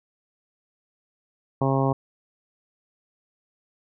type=harmonic tone; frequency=135.1 Hz; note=C#3; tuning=44 cents flat; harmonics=1 / 2 / 3 / 4 / 5 / 6 / 7 / 8; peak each=-23 / -26 / -28 / -29 / -30 / -31 / -31 / -32 dBFS; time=1.61-1.93 s; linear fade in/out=5 ms; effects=none